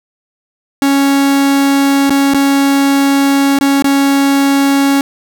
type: tone with dropouts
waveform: 45% pulse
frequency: 277.2 Hz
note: C#4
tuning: in tune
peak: -8 dBFS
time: 0.82-5.01 s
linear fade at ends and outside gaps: 1 ms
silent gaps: 2.096-2.105 / 2.337-2.345 / 3.588-3.61 / 3.823-3.843 s
effects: none